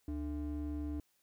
triangle ring-modulated tone, 185 Hz, F#3, in tune, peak -31 dBFS, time 0.08-1 s, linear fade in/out 2 ms, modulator 112 Hz, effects white hiss -75 dBFS RMS until 1.22 s

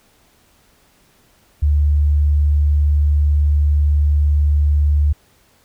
sine tone, 73.5 Hz, D2, 2 cents sharp, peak -11 dBFS, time 1.62-5.13 s, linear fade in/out 10 ms, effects pink hiss -55 dBFS RMS until 5.64 s

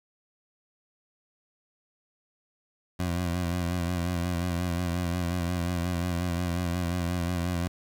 20% pulse tone with vibrato, 87.6 Hz, F2, 6 cents sharp, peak -22 dBFS, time 2.99-7.68 s, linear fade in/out 10 ms, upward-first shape sine, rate 5.6 Hz, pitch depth 51 cents each way, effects 9-bit

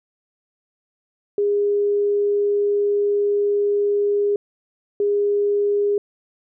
sine tone pair in turn, 408.6 / 408.6 Hz, G#4 / G#4, -28 / -28 cents, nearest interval unison, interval 0 cents, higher neither, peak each -16 dBFS, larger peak neither, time 1.38-4.36 / 5-5.98 s, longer first, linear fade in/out 2 ms, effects none

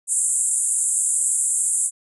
white band-pass noise, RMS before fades -21 dBFS, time 0.07-1.91 s, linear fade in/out 50 ms, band 7300 to 10000 Hz, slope 96 dB/octave, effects none

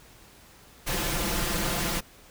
pink noise with comb filter, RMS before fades -28 dBFS, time 0.86-2.01 s, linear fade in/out 20 ms, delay 5.8 ms, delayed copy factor +0.7, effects pink hiss -53 dBFS RMS until 2.3 s

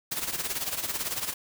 white noise with tremolo, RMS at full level -29 dBFS, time 0.11-1.34 s, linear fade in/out 10 ms, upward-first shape sine, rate 18 Hz, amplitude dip 70%, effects none

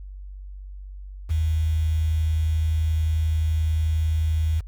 sine tone with quantisation, 79.4 Hz, D#2, 36 cents sharp, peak -19 dBFS, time 1.29-4.61 s, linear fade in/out 20 ms, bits 7, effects added 48 Hz sine -35 dBFS peak until 4.67 s

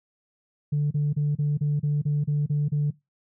sine tone bursts, 146.83 Hz, D3, in tune, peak -19 dBFS, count 10, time 0.72-2.908 s, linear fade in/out 10 ms, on 190 ms, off 32 ms, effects noise-tail reverb RT60 0.2 s tail -20 dB re dry + tanh soft clip ceiling -18 dBFS

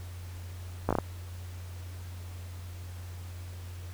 slowing click train, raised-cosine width 1 ms, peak -12 dBFS, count 5, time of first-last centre 0.89-0.986 s, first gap 16 ms, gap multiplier 1.28, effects added 89 Hz sine -39 dBFS peak until 3.93 s + pink hiss -52 dBFS RMS until 3.93 s

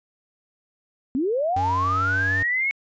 sine linear sweep, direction up, 241.5 to 2217 Hz, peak -20 dBFS, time 1.15-2.71 s, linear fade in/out 0 ms
square tone with pitch glide, 92.5 to 95.27 Hz, F#2 to G2, 0 to -49 cents, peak -27 dBFS, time 1.56-2.43 s, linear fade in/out 5 ms, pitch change +51 cents, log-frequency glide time 1.85-2.09 s
effects resampled to 16000 Hz

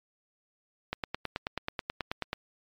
click train, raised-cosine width 0.3 ms, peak -15 dBFS, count 14, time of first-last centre 0.93-2.331 s, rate 9.28 Hz, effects MP3 96 kbps

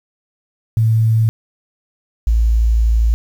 sine tone pair in turn, 111.9 / 56.18 Hz, A2 / A1, +30 / +37 cents, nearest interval octave, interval 1193 cents, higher first, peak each -10 dBFS, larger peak neither, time 0.77-1.29 / 2.27-3.14 s, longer second, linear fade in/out 0 ms, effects 7-bit

